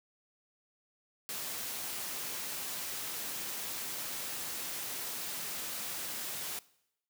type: high-pass noise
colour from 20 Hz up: white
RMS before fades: -39 dBFS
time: 1.29-6.59 s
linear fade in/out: 0 ms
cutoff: 110 Hz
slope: 12 dB/octave
effects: noise-tail reverb RT60 0.8 s tail -21 dB re dry